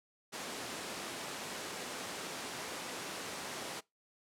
pink high-pass noise, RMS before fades -42 dBFS, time 0.32-3.81 s, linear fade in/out 20 ms, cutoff 260 Hz, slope 12 dB/octave, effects noise-tail reverb RT60 0.2 s tail -23 dB re dry + low-pass 10000 Hz 12 dB/octave

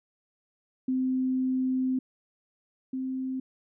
sine tone pair in turn, 258.6 / 260.9 Hz, C4 / C4, -20 / -5 cents, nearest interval unison, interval 15 cents, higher second, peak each -24 / -29 dBFS, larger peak first, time 0.88-1.99 / 2.93-3.4 s, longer first, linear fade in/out 5 ms, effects none

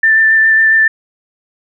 sine tone with vibrato, 1776 Hz, A6, 16 cents sharp, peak -6 dBFS, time 0.03-0.88 s, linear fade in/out 5 ms, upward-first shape sine, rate 7.3 Hz, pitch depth 14 cents each way, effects none

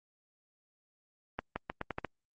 accelerating click train, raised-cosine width 0.5 ms, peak -19 dBFS, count 7, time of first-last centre 1.39-2.047 s, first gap 170 ms, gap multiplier 0.82, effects Opus 24 kbps

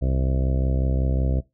harmonic tone, 65.41 Hz, C2, in tune, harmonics 1 / 2 / 3 / 4 / 5 / 6 / 7 / 8 / 9 / 10, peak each -21 / -25 / -34 / -33 / -37 / -40 / -39 / -37 / -42 / -39 dBFS, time 0.01-1.41 s, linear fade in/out 20 ms, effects noise-tail reverb RT60 0.2 s tail -19 dB re dry

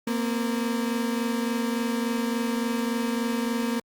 35% pulse tone pair together, 231.7 / 255.2 Hz, A#3 / C4, -10 / -43 cents, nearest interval major second, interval 167 cents, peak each -24 / -29 dBFS, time 0.07-3.8 s, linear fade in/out 5 ms, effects Opus 48 kbps

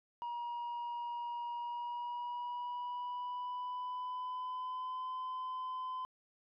sine tone with pitch glide, 953 to 1021.4 Hz, A#5 to C6, +38 to -42 cents, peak -35 dBFS, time 0.22-6.05 s, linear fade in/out 0 ms, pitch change +120 cents, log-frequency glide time 1.56-5.09 s, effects tanh soft clip ceiling -37 dBFS

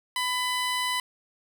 15% pulse tone, 1000 Hz, B5, 21 cents sharp, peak -19 dBFS, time 0.16-1 s, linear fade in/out 2 ms, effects none

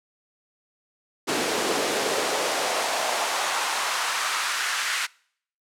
pink noise with high-pass filter sweep, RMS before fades -25 dBFS, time 1.27-5.07 s, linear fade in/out 20 ms, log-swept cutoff 310 to 1700 Hz, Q 1.7, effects noise-tail reverb RT60 0.6 s tail -25 dB re dry + low-pass 9000 Hz 12 dB/octave

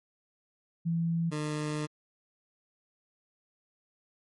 sine / 20% pulse tone pair in turn, 166.9 / 151.18 Hz, E3 / D#3, +22 / -49 cents, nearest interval major second, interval 171 cents, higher first, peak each -26 dBFS, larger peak neither, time 0.85-1.31 / 1.31-1.87 s, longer second, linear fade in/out 20 ms, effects MP3 48 kbps

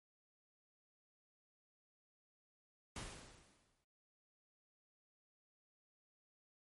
pink noise with exponential decay, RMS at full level -45 dBFS, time 2.96-3.84 s, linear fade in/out 2 ms, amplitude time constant 190 ms, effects noise-tail reverb RT60 0.2 s tail -23 dB re dry + MP3 48 kbps

